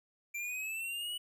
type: linear sweep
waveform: square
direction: up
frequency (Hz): 2349 to 2960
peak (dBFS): -37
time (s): 0.34-1.18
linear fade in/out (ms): 10
effects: none